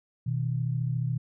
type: tone pair together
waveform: sine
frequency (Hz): 123.47 / 157.6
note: B2 / D#3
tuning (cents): 0 / +23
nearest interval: major third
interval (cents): 423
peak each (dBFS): -27 / -31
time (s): 0.26-1.18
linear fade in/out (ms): 10
effects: none